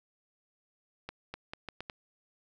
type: accelerating click train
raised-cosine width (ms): 0.3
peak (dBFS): -23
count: 6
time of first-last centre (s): 1.09-1.898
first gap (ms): 250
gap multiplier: 0.78
effects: none